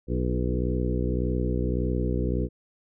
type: harmonic tone with a mistuned harmonic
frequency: 61.74 Hz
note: B1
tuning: in tune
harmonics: 1 / 2 / 3 / 4 / 5 / 6 / 7 / 8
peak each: -27 / -30 / -32 / -33 / -34 / -35 / -35 / -36 dBFS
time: 0.07-2.49 s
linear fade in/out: 50 ms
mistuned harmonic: 6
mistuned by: -25 cents
effects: none